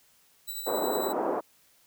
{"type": "tone with tremolo", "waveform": "5% pulse", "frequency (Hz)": 3951, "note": "B7", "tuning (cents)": 0, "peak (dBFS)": -25, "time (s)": [0.47, 1.13], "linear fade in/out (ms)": 20, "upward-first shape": "sine", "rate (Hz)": 11, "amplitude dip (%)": 40}
{"type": "band-pass noise", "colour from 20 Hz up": "pink", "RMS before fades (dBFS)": -29, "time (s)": [0.66, 1.41], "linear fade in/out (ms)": 20, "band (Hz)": [320, 1000], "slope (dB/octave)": 24}
{"effects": ["white hiss -63 dBFS RMS until 1.86 s"]}